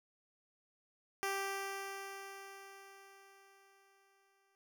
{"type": "tone with exponential decay", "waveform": "10% pulse", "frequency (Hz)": 392, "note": "G4", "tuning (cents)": 0, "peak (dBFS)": -26, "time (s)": [1.23, 4.55], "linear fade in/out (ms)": 0, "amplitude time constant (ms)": 720, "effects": []}